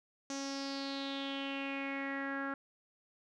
sawtooth tone with low-pass filter sweep, 274.9 Hz, C#4, 14 cents flat, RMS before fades -39 dBFS, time 0.3-2.54 s, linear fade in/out 2 ms, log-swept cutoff 6200 to 1500 Hz, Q 5.6, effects none

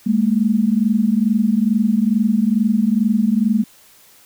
sine tone pair together, 205.8 / 228.1 Hz, G#3 / A#3, -16 / -37 cents, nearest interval major second, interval 179 cents, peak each -16 dBFS, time 0.06-3.64 s, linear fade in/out 10 ms, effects white hiss -49 dBFS RMS until 4.25 s

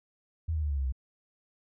sine tone with pitch steps, 81.2 / 77.53 / 74.03 / 70.69 / 67.5 / 64.45 Hz, E2 / D#2 / D2 / C#2 / C#2 / C2, -26 / -6 / +14 / +34 / -45 / -26 cents, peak -27 dBFS, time 0.48-0.924 s, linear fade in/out 10 ms, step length 74 ms, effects none

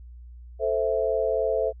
sine chord, A minor, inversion none, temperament equal, 440 / 523.3 / 659.3 Hz, A4 / C5 / E5, 0 / 0 / 0 cents, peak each -26 dBFS, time 0.59-1.73 s, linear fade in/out 50 ms, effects added 60 Hz sine -41 dBFS peak until 1.8 s

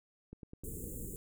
click train, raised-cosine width 3 ms, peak -34 dBFS, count 8, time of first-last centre 0.33-1.045 s, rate 9.79 Hz
pink band-stop noise, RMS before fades -43 dBFS, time 0.64-1.16 s, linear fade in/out 0 ms, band 500 to 7000 Hz, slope 96 dB/octave
effects none

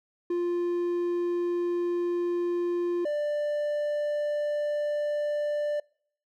triangle tone pair in turn, 349.2 / 590.9 Hz, F4 / D5, 0 / +10 cents, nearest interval major sixth, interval 910 cents, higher second, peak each -23 / -24 dBFS, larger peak first, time 0.3-3.05 / 3.05-5.8 s, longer neither, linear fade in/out 5 ms, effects noise-tail reverb RT60 0.6 s tail -26 dB re dry

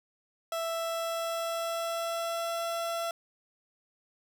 30% pulse tone with pitch glide, 662 to 673.2 Hz, E5 to E5, +7 to +36 cents, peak -28 dBFS, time 0.52-3.11 s, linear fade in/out 2 ms, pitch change +29 cents, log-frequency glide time 0.69-2.58 s, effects none

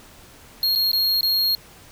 square tone with dropouts, 4264 Hz, C8, 32 cents sharp, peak -18 dBFS, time 0.63-1.55 s, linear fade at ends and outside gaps 1 ms, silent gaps 0.752-0.758 / 0.916-0.931 / 1.209-1.23 s, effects pink hiss -47 dBFS RMS until 1.91 s

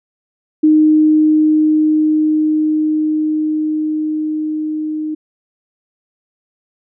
sine tone with level ramp, 308.6 Hz, D#4, 14 cents flat, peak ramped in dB -6 to -18 dBFS, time 0.63-5.15 s, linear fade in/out 10 ms, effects none

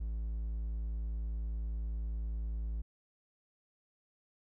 triangle tone, 55 Hz, A1, in tune, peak -32 dBFS, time 0-2.82 s, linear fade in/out 10 ms, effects none

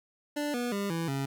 25% pulse tone with pitch steps, 293.8 / 242.8 / 200.7 / 165.84 / 137.06 Hz, D4 / B3 / G3 / E3 / C#3, +1 / -29 / +41 / +11 / -19 cents, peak -26 dBFS, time 0.36-1.26 s, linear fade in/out 10 ms, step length 180 ms, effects none

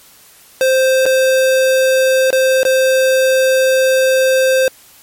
square tone with dropouts, 523.3 Hz, C5, in tune, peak -10 dBFS, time 0.61-4.68 s, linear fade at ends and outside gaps 1 ms, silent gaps 1.056-1.062 / 2.305-2.328 / 2.632-2.651 s, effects white hiss -44 dBFS RMS until 5.02 s + MP3 64 kbps

